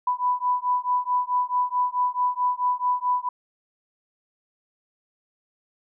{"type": "beating tone pair", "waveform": "sine", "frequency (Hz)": [990, 994.6], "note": ["B5", "B5"], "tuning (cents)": [4, 12], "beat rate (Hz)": 4.6, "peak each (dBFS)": -24, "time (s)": [0.07, 3.29], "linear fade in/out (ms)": 5, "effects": []}